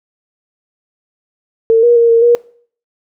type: tone with pitch steps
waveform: sine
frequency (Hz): 452.2 / 476.8 / 466.9 / 460.5 / 476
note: A4 / A#4 / A#4 / A#4 / A#4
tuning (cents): +47 / +39 / +3 / -21 / +36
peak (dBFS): -5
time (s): 1.7-2.35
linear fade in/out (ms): 0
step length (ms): 130
effects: noise-tail reverb RT60 0.5 s tail -22 dB re dry